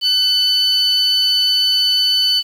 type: tone pair together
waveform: sine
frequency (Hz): 2998 / 4492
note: F#7 / C#8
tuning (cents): +22 / +22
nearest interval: perfect fifth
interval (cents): 700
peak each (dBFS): -13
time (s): 0.01-2.43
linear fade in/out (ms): 50
effects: tanh soft clip ceiling -9 dBFS + 7-bit